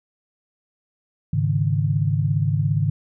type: chord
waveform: sine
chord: Ab suspended fourth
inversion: none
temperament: just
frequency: 103.83 / 138.43 / 155.74 Hz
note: Ab2 / Db3 / Eb3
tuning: 0 / -2 / +2 cents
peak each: -22 dBFS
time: 1.33-2.9 s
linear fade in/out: 5 ms
effects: none